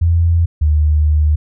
sine tone pair in turn, 84.3 / 75.91 Hz, E2 / D#2, +39 / -42 cents, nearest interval major second, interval 181 cents, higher first, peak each -9 dBFS, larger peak neither, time 0.01-0.46 / 0.61-1.36 s, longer second, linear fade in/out 10 ms, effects none

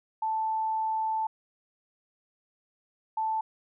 sine tone pair in turn, 880 / 880 Hz, A5 / A5, 0 / 0 cents, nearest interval unison, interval 0 cents, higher neither, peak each -26 dBFS, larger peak neither, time 0.22-1.27 / 3.17-3.41 s, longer first, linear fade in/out 5 ms, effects none

